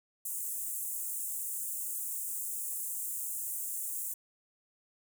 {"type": "high-pass noise", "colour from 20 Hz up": "pink", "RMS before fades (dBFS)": -37, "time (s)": [0.25, 4.14], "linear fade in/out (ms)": 5, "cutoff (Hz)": 7500, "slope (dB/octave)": 48, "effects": []}